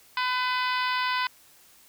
harmonic tone, 503 Hz, B4, 32 cents sharp, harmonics 2 / 3 / 4 / 5 / 6 / 7 / 8 / 9 / 10, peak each -27 / -31 / -33 / -35 / -37 / -38 / -39 / -40 / -41 dBFS, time 0.17-1.27 s, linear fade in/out 2 ms, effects white hiss -56 dBFS RMS until 1.88 s

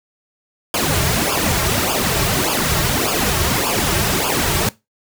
pink noise with flanger, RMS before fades -18 dBFS, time 0.74-4.69 s, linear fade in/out 2 ms, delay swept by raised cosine 0.5 to 4.1 ms, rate 1.7 Hz, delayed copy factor -0.85, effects noise-tail reverb RT60 0.2 s tail -19 dB re dry

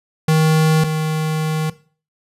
square tone pair in turn, 157.4 / 156.57 Hz, D#3 / D#3, +20 / +11 cents, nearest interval unison, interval 9 cents, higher first, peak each -12 / -18 dBFS, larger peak first, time 0.28-0.84 / 0.84-1.7 s, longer second, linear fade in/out 5 ms, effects noise-tail reverb RT60 0.4 s tail -17 dB re dry + resampled to 32000 Hz

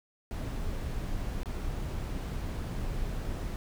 brown noise with dropouts, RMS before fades -34 dBFS, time 0.31-3.56 s, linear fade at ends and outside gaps 0 ms, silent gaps 1.432-1.458 s, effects none

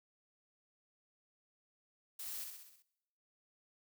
blue noise with echo, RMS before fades -45 dBFS, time 2.19-2.44 s, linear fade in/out 5 ms, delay 64 ms, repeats 6, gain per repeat -4 dB, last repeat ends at 2.824 s, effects noise-tail reverb RT60 0.9 s tail -21 dB re dry

